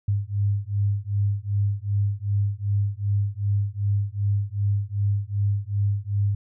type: beating tone pair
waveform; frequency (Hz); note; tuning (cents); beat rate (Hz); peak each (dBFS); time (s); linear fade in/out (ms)
sine; 100 / 102.6; G2 / G#2; +35 / -21; 2.6; -24; 0.08-6.35; 5
effects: none